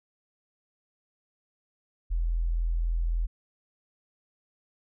sine tone, 41.83 Hz, E1, 26 cents sharp, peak -24 dBFS, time 2.1-3.27 s, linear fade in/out 20 ms, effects none

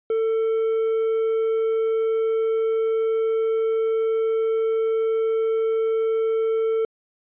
triangle tone, 446.5 Hz, A4, 25 cents sharp, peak -17 dBFS, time 0.1-6.85 s, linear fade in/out 2 ms, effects resampled to 8000 Hz

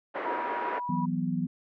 pink band-pass noise, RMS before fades -34 dBFS, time 0.14-0.8 s, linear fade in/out 20 ms, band 340 to 1900 Hz, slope 24 dB/octave
sine tone with pitch glide, 961 to 977.2 Hz, B5 to B5, -48 to -19 cents, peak -31 dBFS, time 0.25-1.06 s, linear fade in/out 10 ms, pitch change +29 cents, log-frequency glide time 0.64-0.81 s
sine chord, E suspended second, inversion none, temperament equal, 164.81 / 185 / 246.9 Hz, E3 / F#3 / B3, 0 / 0 / 0 cents, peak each -31 dBFS, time 0.89-1.47 s, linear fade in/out 5 ms
effects none

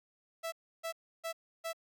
sawtooth tone bursts, 659.3 Hz, E5, in tune, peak -32 dBFS, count 4, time 0.43-1.732 s, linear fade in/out 20 ms, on 93 ms, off 310 ms, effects none

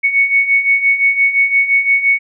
sine beating tone pair, 2217 / 2222.8 Hz, C#7 / C#7, 0 / +4 cents, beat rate 5.8 Hz, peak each -16 / -11 dBFS, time 0.03-2.19 s, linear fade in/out 20 ms, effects none

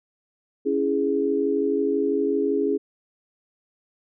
sine chord, C# minor, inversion none, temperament equal, 277.2 / 329.6 / 415.3 Hz, C#4 / E4 / G#4, 0 / 0 / 0 cents, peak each -25 / -27 / -22 dBFS, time 0.65-2.78 s, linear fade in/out 20 ms, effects none

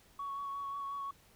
sine tone with vibrato, 1116 Hz, C#6, 11 cents sharp, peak -36 dBFS, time 0.19-1.11 s, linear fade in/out 5 ms, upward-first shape sine, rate 5.6 Hz, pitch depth 16 cents each way, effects tanh soft clip ceiling -33 dBFS + pink hiss -64 dBFS RMS until 1.35 s

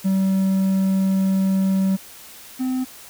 triangle tone pair in turn, 191.7 / 257.3 Hz, G3 / C4, -38 / -29 cents, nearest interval perfect fourth, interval 509 cents, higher second, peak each -14 / -18 dBFS, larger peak first, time 0.04-1.97 / 2.59-2.85 s, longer first, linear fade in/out 20 ms, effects white hiss -42 dBFS RMS until 3.09 s

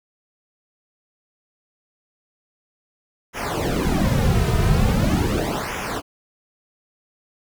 brown noise with flanger, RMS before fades -20 dBFS, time 3.33-6.02 s, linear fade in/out 50 ms, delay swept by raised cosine 0.23 to 3.63 ms, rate 0.41 Hz, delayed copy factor -0.95, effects none

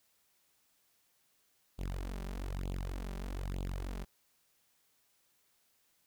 sawtooth tone with flanger, 46.25 Hz, F#1, in tune, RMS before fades -39 dBFS, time 1.78-4.05 s, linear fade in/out 20 ms, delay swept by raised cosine 0.26 to 5.16 ms, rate 1.1 Hz, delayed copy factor +0.9, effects white hiss -73 dBFS RMS until 6.06 s

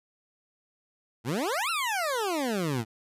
20% pulse exponential two-way sweep, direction up then down, 105.2 to 1400 to 105.2 Hz, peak -22 dBFS, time 1.24-2.85 s, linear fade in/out 50 ms, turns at 1.7 s, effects resampled to 32000 Hz

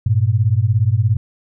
sine beating tone pair, 100.3 / 117.3 Hz, G2 / A#2, +40 / +11 cents, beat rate 17 Hz, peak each -15 dBFS, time 0.06-1.17 s, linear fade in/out 5 ms, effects none

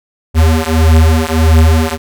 square beating tone pair, 79.2 / 80.8 Hz, D#2 / E2, +31 / -34 cents, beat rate 1.6 Hz, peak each -10 dBFS, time 0.34-1.98 s, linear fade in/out 50 ms, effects none

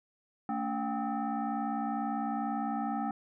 sine tone with frequency modulation, 284.1 Hz, C#4, 43 cents sharp, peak -30 dBFS, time 0.49-3.11 s, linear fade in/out 2 ms, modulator 506 Hz, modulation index 1.6, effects none

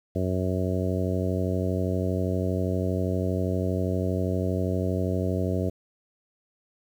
harmonic tone, 92.5 Hz, F#2, in tune, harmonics 1 / 2 / 3 / 4 / 5 / 6 / 7, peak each -27 / -30 / -32 / -33 / -34 / -35 / -35 dBFS, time 0.15-5.7 s, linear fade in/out 10 ms, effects 9-bit

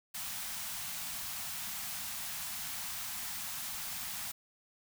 white band-stop noise, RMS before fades -40 dBFS, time 0.14-4.32 s, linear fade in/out 10 ms, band 250 to 660 Hz, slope 48 dB/octave, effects none

